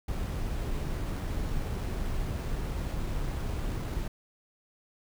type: noise with sample-and-hold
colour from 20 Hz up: brown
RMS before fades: -32 dBFS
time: 0.08-4.08 s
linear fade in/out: 5 ms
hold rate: 11025 Hz
effects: none